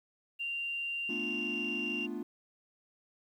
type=tone; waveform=sine; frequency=2777 Hz; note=F7; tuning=10 cents flat; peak=-33 dBFS; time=0.39-2.07 s; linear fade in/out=20 ms
type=chord; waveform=triangle; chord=B half-diminished seventh; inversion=third; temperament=equal; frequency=220 / 246.9 / 293.7 / 349.2 Hz; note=A3 / B3 / D4 / F4; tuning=0 / 0 / 0 / 0 cents; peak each=-39 dBFS; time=1.09-2.23 s; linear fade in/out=5 ms
effects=tanh soft clip ceiling -25 dBFS + 11-bit